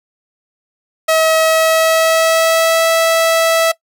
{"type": "tone with pitch glide", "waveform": "sawtooth", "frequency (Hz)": [641, 655.6], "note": ["E5", "E5"], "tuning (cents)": [-49, -10], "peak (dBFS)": -6, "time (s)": [1.08, 3.72], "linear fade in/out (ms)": 10, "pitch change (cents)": 39, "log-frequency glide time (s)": [1.38, 2.87], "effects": ["noise-tail reverb RT60 0.1 s tail -20 dB re dry"]}